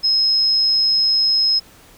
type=tone; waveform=sine; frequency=5140 Hz; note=E8; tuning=45 cents flat; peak=-13 dBFS; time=0.03-1.6 s; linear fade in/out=20 ms; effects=pink hiss -47 dBFS RMS until 1.97 s